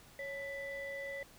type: ring-modulated tone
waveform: triangle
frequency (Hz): 716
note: F5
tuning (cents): +43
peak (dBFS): -34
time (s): 0.19-1.23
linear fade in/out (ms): 2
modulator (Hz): 1270
effects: tanh soft clip ceiling -31 dBFS + pink hiss -59 dBFS RMS until 1.38 s